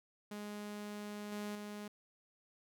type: tone with level steps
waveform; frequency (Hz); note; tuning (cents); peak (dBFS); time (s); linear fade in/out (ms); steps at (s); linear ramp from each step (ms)
sawtooth; 207.7; G#3; 0; -39 / -36 / -40; 0.31-1.88; 5; 1.32 / 1.55; 2
effects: none